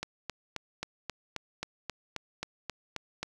click train, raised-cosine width 0.2 ms, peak -17 dBFS, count 13, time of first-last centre 0.03-3.23 s, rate 3.75 Hz, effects 9-bit

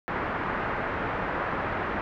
white low-pass noise, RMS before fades -30 dBFS, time 0.08-2.01 s, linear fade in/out 0 ms, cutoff 1700 Hz, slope 24 dB/octave, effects none

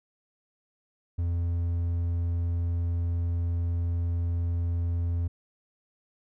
triangle tone, 85.6 Hz, F2, 34 cents flat, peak -23 dBFS, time 1.18-5.28 s, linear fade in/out 10 ms, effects none

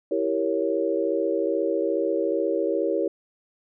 sine chord, E diminished seventh, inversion none, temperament equal, 329.6 / 392 / 466.2 / 554.4 Hz, E4 / G4 / Bb4 / Db5, 0 / 0 / 0 / 0 cents, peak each -27 dBFS, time 0.11-3.08 s, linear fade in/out 5 ms, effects none

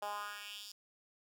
10% pulse tone with high-pass filter sweep, 205.8 Hz, G#3, 16 cents flat, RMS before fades -44 dBFS, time 0.02-0.72 s, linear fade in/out 5 ms, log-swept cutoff 680 to 4900 Hz, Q 2.8, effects none

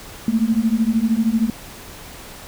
sine beating tone pair, 218.1 / 231.1 Hz, A3 / A#3, -15 / -15 cents, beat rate 13 Hz, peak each -18 dBFS, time 0.28-1.5 s, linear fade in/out 2 ms, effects pink hiss -38 dBFS RMS until 2.47 s

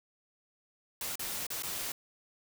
white noise with dropouts, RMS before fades -37 dBFS, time 1.01-1.92 s, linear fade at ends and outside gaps 2 ms, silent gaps 1.156-1.194 / 1.467-1.503 / 1.623-1.633 s, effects none

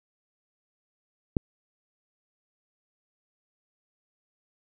click, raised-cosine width 3 ms, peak -10 dBFS, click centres 1.368 s, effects none

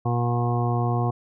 harmonic tone, 119.9 Hz, A#2, 49 cents sharp, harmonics 1 / 2 / 3 / 4 / 6 / 7 / 8 / 9, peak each -22 / -31 / -31 / -34 / -29 / -37 / -38 / -33 dBFS, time 0.05-1.11 s, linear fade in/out 10 ms, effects none

